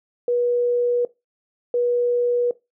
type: tone pair in turn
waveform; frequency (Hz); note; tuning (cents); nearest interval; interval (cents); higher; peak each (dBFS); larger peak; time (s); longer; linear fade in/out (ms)
sine; 484.5 / 484.5; B4 / B4; -33 / -33; unison; 0; neither; -17; neither; 0.28-1.05 / 1.74-2.51; neither; 2
effects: noise-tail reverb RT60 0.2 s tail -18 dB re dry